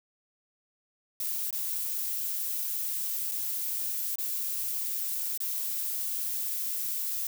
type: noise with dropouts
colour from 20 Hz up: violet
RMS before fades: -32 dBFS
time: 1.2-7.27 s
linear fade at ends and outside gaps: 2 ms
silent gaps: 1.507-1.527 / 3.314-3.318 / 4.157-4.184 / 5.376-5.403 s
effects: none